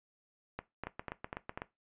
two click trains, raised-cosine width 0.5 ms, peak -23 / -23 dBFS, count 5 / 7, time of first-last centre 0.59-1.575 / 0.87-1.619 s, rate 4.06 / 8.01 Hz, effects noise-tail reverb RT60 0.2 s tail -17 dB re dry + resampled to 8000 Hz

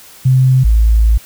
sine tone pair in turn, 130 / 55.17 Hz, C3 / A1, -11 / +5 cents, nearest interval octave + minor third, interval 1484 cents, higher first, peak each -6 dBFS, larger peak neither, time 0.25-0.64 / 0.64-1.18 s, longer second, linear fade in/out 10 ms, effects white hiss -39 dBFS RMS until 1.25 s

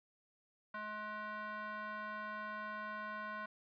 square tone with band-pass filter, 212 Hz, G#3, 36 cents sharp, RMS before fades -44 dBFS, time 0.74-3.46 s, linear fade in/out 5 ms, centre 1300 Hz, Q 4.1, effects resampled to 11025 Hz

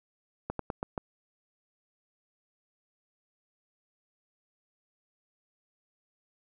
slowing click train, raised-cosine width 1 ms, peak -18 dBFS, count 5, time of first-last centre 0.5-0.978 s, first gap 93 ms, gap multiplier 1.17, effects none

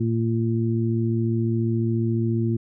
harmonic tone, 114.3 Hz, A#2, 34 cents flat, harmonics 1 / 2 / 3, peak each -22 / -25 / -27 dBFS, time 0-2.57 s, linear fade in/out 10 ms, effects none

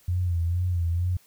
sine tone with vibrato, 87.31 Hz, F2, in tune, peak -22 dBFS, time 0.08-1.17 s, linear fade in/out 5 ms, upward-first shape sine, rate 2.2 Hz, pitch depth 67 cents each way, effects white hiss -59 dBFS RMS until 1.26 s

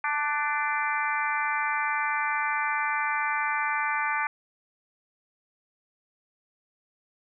harmonic tone with a mistuned harmonic, 293.7 Hz, D4, in tune, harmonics 3 / 4 / 5 / 6 / 7 / 8, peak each -30 / -31 / -32 / -33 / -33 / -34 dBFS, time 0.04-4.27 s, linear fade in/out 2 ms, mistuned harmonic 5, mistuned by +34 cents, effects none

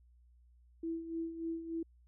sine tone with tremolo, 329.6 Hz, E4, in tune, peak -34 dBFS, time 0.83-1.83 s, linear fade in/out 5 ms, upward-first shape sine, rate 3.4 Hz, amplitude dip 65%, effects added 60 Hz sine -61 dBFS peak until 2.07 s

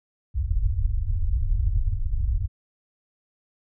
pink low-pass noise, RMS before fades -23 dBFS, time 0.34-2.48 s, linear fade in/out 20 ms, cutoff 100 Hz, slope 48 dB/octave, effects none

